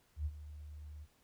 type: tone with ADSR envelope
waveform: sine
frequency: 75 Hz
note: D2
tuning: 37 cents sharp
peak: -32 dBFS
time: 0.16-1.07 s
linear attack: 95 ms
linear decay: 48 ms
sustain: -14 dB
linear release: 45 ms
effects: pink hiss -71 dBFS RMS until 1.23 s